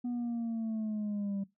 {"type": "linear sweep", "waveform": "sine", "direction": "down", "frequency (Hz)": [245.4, 195.6], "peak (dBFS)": -29, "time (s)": [0.04, 1.44], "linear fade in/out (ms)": 10, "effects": ["noise-tail reverb RT60 0.2 s tail -22 dB re dry", "tanh soft clip ceiling -31 dBFS"]}